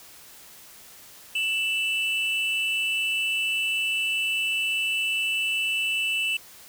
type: tone pair together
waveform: triangle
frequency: 2655 / 2960 Hz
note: E7 / F#7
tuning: +12 / 0 cents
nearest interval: major second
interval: 188 cents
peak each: -23 / -27 dBFS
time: 1.35-6.37 s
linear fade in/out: 5 ms
effects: white hiss -48 dBFS RMS until 6.68 s